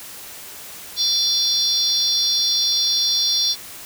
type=tone cluster; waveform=sine; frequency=3479 / 4175 / 4649 / 5590 Hz; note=A7 / C8 / D8 / F8; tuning=-20 / -5 / -18 / +1 cents; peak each=-22 dBFS; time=0.96-3.56 s; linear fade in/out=50 ms; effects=white hiss -37 dBFS RMS until 3.85 s